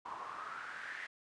pink noise with band-pass filter sweep, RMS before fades -45 dBFS, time 0.05-1.07 s, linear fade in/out 10 ms, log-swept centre 980 to 1900 Hz, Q 5.6, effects resampled to 22050 Hz

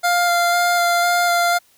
25% pulse tone with vibrato, 698.5 Hz, F5, in tune, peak -11 dBFS, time 0.03-1.59 s, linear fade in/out 20 ms, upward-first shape square, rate 2 Hz, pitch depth 9 cents each way, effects white hiss -56 dBFS RMS until 1.77 s

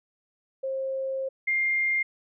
sine tone pair in turn, 533 / 2112 Hz, C5 / C7, +32 / +16 cents, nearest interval 2 octaves, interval 2384 cents, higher second, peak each -27 / -22 dBFS, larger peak second, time 0.63-1.29 / 1.47-2.03 s, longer first, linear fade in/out 10 ms, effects none

